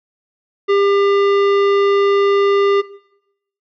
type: tone with hard clipping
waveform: sine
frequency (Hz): 400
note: G4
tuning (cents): +35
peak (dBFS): -13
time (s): 0.68-2.82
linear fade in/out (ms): 20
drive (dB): 16
effects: noise-tail reverb RT60 0.8 s tail -19 dB re dry + low-pass 4000 Hz 12 dB/octave